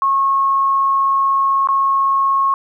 sine tone with dropouts, 1091 Hz, C#6, 28 cents flat, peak -12 dBFS, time 0.02-2.54 s, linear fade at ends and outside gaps 1 ms, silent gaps 1.673-1.687 s, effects 9-bit

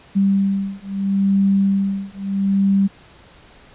sine beating tone pair, 196 / 196.76 Hz, G3 / G3, 0 / +7 cents, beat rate 0.76 Hz, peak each -18 dBFS, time 0.15-2.88 s, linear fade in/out 20 ms, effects pink hiss -47 dBFS RMS until 3.74 s + resampled to 8000 Hz

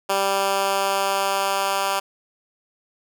10% pulse tone with high-pass filter sweep, 196 Hz, G3, in tune, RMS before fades -22 dBFS, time 0.09-2 s, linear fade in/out 10 ms, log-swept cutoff 490 to 800 Hz, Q 0.93, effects none

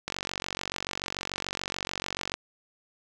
click train, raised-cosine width 0.2 ms, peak -13 dBFS, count 107, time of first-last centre 0.08-2.34 s, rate 46.9 Hz, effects none

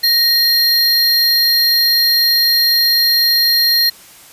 square tone pair together, 1877 / 4214 Hz, A#6 / C8, +11 / +12 cents, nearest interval octave + major second, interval 1401 cents, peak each -21 / -11 dBFS, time 0.03-3.9 s, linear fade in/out 10 ms, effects white hiss -41 dBFS RMS until 4.32 s + resampled to 32000 Hz

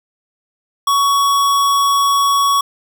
square tone, 1120 Hz, C#6, 18 cents sharp, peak -12 dBFS, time 0.87-2.61 s, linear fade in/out 5 ms, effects none

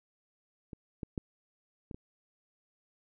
clicks, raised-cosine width 3 ms, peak -30 / -24 / -21 / -29 / -30 dBFS, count 5, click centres 0.732 / 1.032 / 1.178 / 1.912 / 1.945 s, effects none

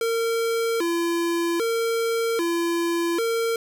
square tone with vibrato, 394.4 Hz, G4, 11 cents sharp, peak -22 dBFS, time 0.01-3.56 s, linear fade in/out 2 ms, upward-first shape square, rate 0.63 Hz, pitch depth 260 cents each way, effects none

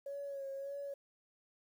sine tone with vibrato, 554.4 Hz, C#5, in tune, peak -39 dBFS, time 0.06-0.94 s, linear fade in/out 5 ms, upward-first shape sine, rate 1.7 Hz, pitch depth 34 cents each way, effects tanh soft clip ceiling -35 dBFS + 11-bit

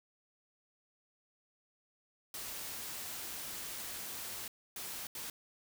white noise bursts at uneven times, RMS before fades -43 dBFS, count 3, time 2.34-4.48 / 4.76-5.07 / 5.15-5.3 s, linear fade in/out 2 ms, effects none

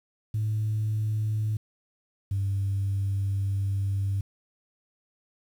sine tone pair in turn, 107.7 / 98.48 Hz, A2 / G2, -37 / +8 cents, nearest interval major second, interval 155 cents, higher first, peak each -23 dBFS, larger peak neither, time 0.34-1.57 / 2.31-4.21 s, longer second, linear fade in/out 5 ms, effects tanh soft clip ceiling -21 dBFS + 9-bit

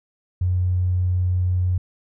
triangle tone with tanh clipping, 90.6 Hz, F#2, 36 cents flat, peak -17 dBFS, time 0.41-1.78 s, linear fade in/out 5 ms, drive 3 dB, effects none

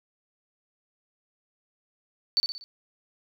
sine tone with echo, 4515 Hz, C#8, 31 cents sharp, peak -19 dBFS, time 2.37-2.4 s, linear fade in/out 0 ms, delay 60 ms, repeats 4, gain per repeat -6 dB, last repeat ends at 2.64 s, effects none

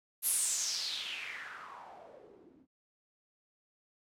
blue noise with low-pass filter sweep, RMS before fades -38 dBFS, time 0.22-2.67 s, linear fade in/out 50 ms, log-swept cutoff 12000 to 240 Hz, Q 4.7, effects none

